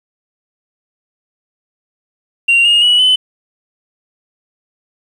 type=tone with pitch steps; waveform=sine; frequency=2763 / 2847 / 2934 / 3024 Hz; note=F7 / F7 / F#7 / F#7; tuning=-19 / +33 / -15 / +37 cents; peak=-5 dBFS; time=2.48-3.16 s; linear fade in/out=10 ms; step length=170 ms; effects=tanh soft clip ceiling -5 dBFS + 7-bit